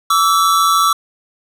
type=tone pair together; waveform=square; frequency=1146.3 / 1320 Hz; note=D6 / E6; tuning=-42 / +2 cents; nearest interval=major second; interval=244 cents; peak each=-14 dBFS; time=0.1-0.93 s; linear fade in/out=5 ms; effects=resampled to 32000 Hz + 7-bit